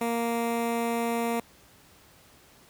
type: tone with notch filter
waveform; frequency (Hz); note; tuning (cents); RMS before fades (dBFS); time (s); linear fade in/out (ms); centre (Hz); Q
15% pulse; 233.1; A#3; 0; -28; 0.01-1.4; 2; 4700; 1.2
effects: pink hiss -56 dBFS RMS until 2.69 s + high-pass 60 Hz 12 dB/octave